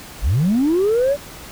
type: linear sweep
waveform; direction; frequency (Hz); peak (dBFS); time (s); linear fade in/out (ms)
sine; up; 36.71 to 587.3; -12; 0.21-1.17; 50
effects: tanh soft clip ceiling -11 dBFS + pink hiss -37 dBFS RMS until 1.51 s